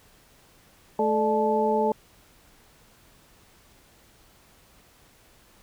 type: harmonic tone with a mistuned harmonic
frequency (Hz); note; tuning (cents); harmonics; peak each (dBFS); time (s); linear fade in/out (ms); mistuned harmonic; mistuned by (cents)
217.1; A3; -23; 1 / 2 / 3 / 4; -28 / -24 / -28 / -25; 0.99-1.92; 2; 3; -150
effects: pink hiss -57 dBFS RMS until 5.62 s